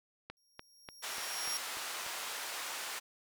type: click train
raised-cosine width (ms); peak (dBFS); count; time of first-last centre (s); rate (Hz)
0.3; -27; 7; 0.3-2.065; 3.4
type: tone with exponential growth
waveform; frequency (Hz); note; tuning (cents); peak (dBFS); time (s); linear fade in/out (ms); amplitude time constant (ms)
sawtooth; 5588; F8; 0; -31; 0.37-1.57; 0; 260
type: band-pass noise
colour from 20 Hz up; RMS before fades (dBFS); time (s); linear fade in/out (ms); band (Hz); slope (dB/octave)
pink; -41; 1.02-3; 20; 880 to 13000; 12
effects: none